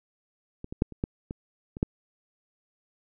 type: clicks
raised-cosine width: 3 ms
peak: -24 / -23 / -8 / -29 / -14 / -21 / -25 / -10 dBFS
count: 8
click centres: 0.644 / 0.725 / 0.821 / 0.923 / 1.039 / 1.309 / 1.769 / 1.829 s
effects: none